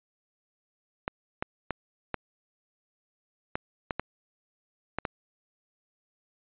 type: clicks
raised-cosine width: 0.5 ms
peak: -14 dBFS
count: 9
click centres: 1.079 / 1.425 / 1.707 / 2.143 / 3.555 / 3.908 / 3.996 / 4.986 / 5.052 s
effects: resampled to 8000 Hz